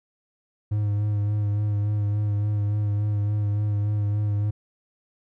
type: tone with vibrato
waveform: triangle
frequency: 103.83 Hz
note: G#2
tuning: in tune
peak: -19 dBFS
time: 0.71-4.51 s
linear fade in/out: 10 ms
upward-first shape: sine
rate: 3.5 Hz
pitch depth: 25 cents each way
effects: none